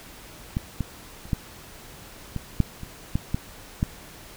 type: clicks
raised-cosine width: 5 ms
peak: -12 / -13 / -30 / -10 / -16 / -6 / -23 / -10 / -11 / -9 dBFS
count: 10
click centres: 0.569 / 0.807 / 1.255 / 1.332 / 2.363 / 2.603 / 2.833 / 3.155 / 3.345 / 3.829 s
effects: pink hiss -45 dBFS RMS until 4.36 s